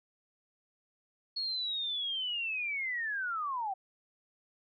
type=linear sweep; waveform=sine; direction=down; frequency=4358 to 740 Hz; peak=-32 dBFS; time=1.36-3.74 s; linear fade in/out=10 ms; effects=none